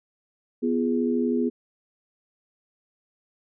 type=chord; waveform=sine; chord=F diminished; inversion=second; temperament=equal with one note detuned; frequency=246.9 / 342.4 / 415.3 Hz; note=Cb4 / F4 / Ab4; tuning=0 / -34 / 0 cents; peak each=-23 / -28 / -27 dBFS; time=0.62-1.5 s; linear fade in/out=20 ms; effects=none